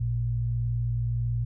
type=tone pair together; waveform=sine; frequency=55 / 116.54 Hz; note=A1 / A#2; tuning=0 / 0 cents; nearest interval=octave + minor second; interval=1300 cents; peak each=-32 / -25 dBFS; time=0-1.45 s; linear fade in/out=10 ms; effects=none